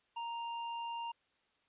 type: tone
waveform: square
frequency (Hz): 932.3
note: A#5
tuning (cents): 0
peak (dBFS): -39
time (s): 0.16-1.12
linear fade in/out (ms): 10
effects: white hiss -75 dBFS RMS until 1.68 s + resampled to 8000 Hz